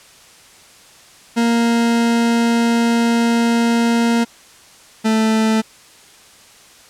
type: tone pair in turn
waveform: 40% pulse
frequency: 233.1 / 220.2 Hz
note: A#3 / A3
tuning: 0 / +2 cents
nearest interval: minor second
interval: 98 cents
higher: first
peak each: -12 dBFS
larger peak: neither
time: 1.36-4.25 / 5.04-5.62 s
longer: first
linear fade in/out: 20 ms
effects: white hiss -45 dBFS RMS until 6.89 s + low-pass 9000 Hz 12 dB/octave